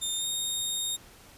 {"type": "tone with pitch glide", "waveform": "20% pulse", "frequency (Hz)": [3630, 3700], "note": ["A#7", "A#7"], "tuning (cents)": [-47, -14], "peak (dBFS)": -23, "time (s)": [0.01, 0.97], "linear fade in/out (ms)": 20, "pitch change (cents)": 33, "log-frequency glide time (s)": [0.16, 0.26], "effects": ["pink hiss -53 dBFS RMS until 1.37 s", "resampled to 32000 Hz"]}